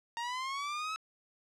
sawtooth linear sweep, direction up, 924 to 1302 Hz, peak -31 dBFS, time 0.17-0.96 s, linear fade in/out 0 ms, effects low-pass 6000 Hz 12 dB/octave

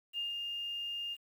sine tone with ADSR envelope, 2817 Hz, F7, 14 cents sharp, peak -33 dBFS, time 0.13-1.17 s, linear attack 50 ms, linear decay 150 ms, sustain -3 dB, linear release 44 ms, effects 10-bit

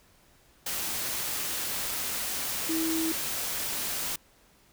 sine tone in noise, 323.5 Hz, E4, 32 cents flat, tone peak -27 dBFS, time 2.69-3.12 s, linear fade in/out 5 ms, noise white, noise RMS -32 dBFS, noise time 0.66-4.16 s, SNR +2 dB, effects pink hiss -61 dBFS RMS until 4.72 s

